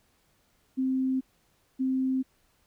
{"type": "tone pair in turn", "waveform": "sine", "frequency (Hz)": [261.6, 261.6], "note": ["C4", "C4"], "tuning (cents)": [0, 0], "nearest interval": "unison", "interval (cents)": 0, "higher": "neither", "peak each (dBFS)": -24, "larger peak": "neither", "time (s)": [[0.77, 1.21], [1.79, 2.23]], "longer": "neither", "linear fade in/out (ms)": 20, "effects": ["pink hiss -68 dBFS RMS until 2.66 s"]}